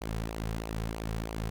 sawtooth tone with flanger, 55 Hz, A1, in tune, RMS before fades -35 dBFS, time 0.01-1.5 s, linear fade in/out 10 ms, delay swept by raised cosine 0.55 to 3.45 ms, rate 3.1 Hz, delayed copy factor -0.6, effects none

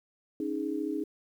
sine chord, C# suspended second, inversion none, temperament equal, 277.2 / 311.1 / 415.3 Hz, C#4 / D#4 / G#4, 0 / 0 / 0 cents, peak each -35 / -32 / -36 dBFS, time 0.4-1.04 s, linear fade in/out 2 ms, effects 10-bit

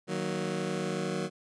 20% pulse chord, D# minor, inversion none, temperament just, 155.56 / 186.68 / 233.3 Hz, D#3 / F#3 / A#3, 0 / +16 / +2 cents, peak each -31 / -28 / -34 dBFS, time 0.07-1.3 s, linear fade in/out 50 ms, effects resampled to 22050 Hz

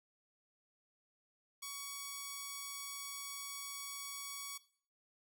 5% pulse tone, 1123 Hz, C#6, 22 cents sharp, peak -31 dBFS, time 1.62-4.58 s, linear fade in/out 10 ms, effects noise-tail reverb RT60 0.5 s tail -18 dB re dry

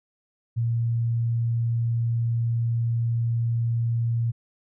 sine tone, 116.54 Hz, A#2, in tune, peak -21 dBFS, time 0.56-4.32 s, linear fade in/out 20 ms, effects none

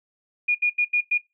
sine tone bursts at uneven times, 2439 Hz, D#7, 35 cents flat, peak -17 dBFS, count 5, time 0.48-0.55 / 0.62-0.7 / 0.78-0.85 / 0.93-1.01 / 1.11-1.18 s, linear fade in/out 10 ms, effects noise-tail reverb RT60 0.2 s tail -20 dB re dry

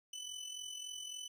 25% pulse tone with amplitude modulation, 3001 Hz, F#7, 24 cents sharp, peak -37 dBFS, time 0.13-1.28 s, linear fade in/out 5 ms, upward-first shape sine, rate 43.6 Hz, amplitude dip 60%, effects resampled to 32000 Hz

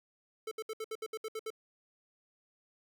square tone bursts, 440 Hz, A4, in tune, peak -37 dBFS, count 10, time 0.47-1.504 s, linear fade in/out 5 ms, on 44 ms, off 66 ms, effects none

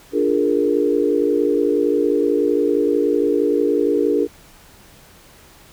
sine chord, Bb dominant seventh, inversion first, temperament equal, 293.7 / 349.2 / 415.3 / 466.2 Hz, D4 / F4 / Ab4 / Bb4, 0 / 0 / 0 / 0 cents, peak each -20 / -22 / -19 / -20 dBFS, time 0.12-4.28 s, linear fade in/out 50 ms, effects pink hiss -47 dBFS RMS until 5.72 s

